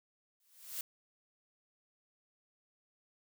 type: noise with exponential growth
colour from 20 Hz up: blue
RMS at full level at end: -37 dBFS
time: 0.4-0.81 s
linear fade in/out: 2 ms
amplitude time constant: 87 ms
effects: none